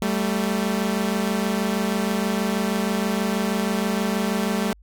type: tone pair together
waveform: sawtooth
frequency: 194.72 / 221 Hz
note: G3 / A3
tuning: -11 / +8 cents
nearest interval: major second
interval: 219 cents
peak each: -20 dBFS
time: 0.02-4.73 s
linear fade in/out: 2 ms
effects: added 50 Hz sine -48 dBFS peak until 4.82 s